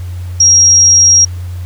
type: tone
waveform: sine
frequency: 5630 Hz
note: F8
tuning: 13 cents sharp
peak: -3 dBFS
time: 0.4-1.25 s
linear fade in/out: 5 ms
effects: added 89 Hz sine -19 dBFS peak until 1.65 s + pink hiss -40 dBFS RMS until 1.65 s